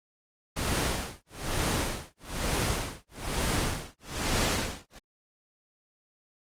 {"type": "noise with tremolo", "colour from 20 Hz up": "pink", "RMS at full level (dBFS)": -26, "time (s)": [0.56, 4.99], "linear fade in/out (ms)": 10, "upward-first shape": "sine", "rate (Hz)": 1.1, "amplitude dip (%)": 100, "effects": ["low-pass 10000 Hz 12 dB/octave", "Opus 24 kbps"]}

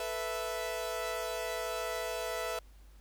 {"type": "chord", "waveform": "sawtooth", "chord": "A suspended second", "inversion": "none", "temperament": "equal", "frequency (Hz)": [440, 493.9, 659.3], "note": ["A4", "B4", "E5"], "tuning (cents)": [0, 0, 0], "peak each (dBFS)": [-38, -35, -33], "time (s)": [0, 2.59], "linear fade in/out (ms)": 2, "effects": ["added 50 Hz sine -53 dBFS peak until 3 s", "pink hiss -66 dBFS RMS until 3 s"]}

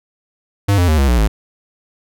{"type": "tone with pitch steps", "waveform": "square", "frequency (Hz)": [100.4, 88.42, 77.87, 68.58, 60.39, 53.19], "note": ["G2", "F2", "D#2", "C#2", "B1", "G#1"], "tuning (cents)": [42, 22, 2, -18, -38, 42], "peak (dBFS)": -11, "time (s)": [0.68, 1.28], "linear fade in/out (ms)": 10, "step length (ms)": 100, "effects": []}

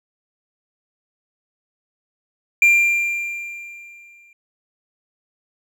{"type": "tone with exponential decay", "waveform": "triangle", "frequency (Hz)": 2382, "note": "D7", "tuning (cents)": 24, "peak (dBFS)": -7, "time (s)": [2.62, 4.33], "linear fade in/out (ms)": 2, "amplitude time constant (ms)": 370, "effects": []}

